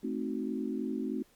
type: chord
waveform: sine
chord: A diminished seventh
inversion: none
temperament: equal with one note detuned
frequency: 218.5 / 261.6 / 311.1 / 370 Hz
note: A3 / C4 / Eb4 / Gb4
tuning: -12 / 0 / 0 / 0 cents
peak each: -36 / -35 / -38 / -39 dBFS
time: 0.03-1.23 s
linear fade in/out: 10 ms
effects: pink hiss -65 dBFS RMS until 1.35 s + MP3 96 kbps